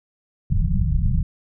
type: low-pass noise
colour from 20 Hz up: pink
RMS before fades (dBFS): -19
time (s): 0.5-1.23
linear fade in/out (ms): 5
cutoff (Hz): 190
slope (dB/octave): 96
effects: none